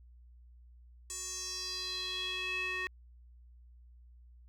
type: tone with band-pass filter sweep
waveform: square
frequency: 370 Hz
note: F#4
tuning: in tune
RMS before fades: -38 dBFS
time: 1.1-2.87 s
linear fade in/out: 0 ms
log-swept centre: 7600 to 2100 Hz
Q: 4.7
effects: added 60 Hz sine -54 dBFS peak until 4.48 s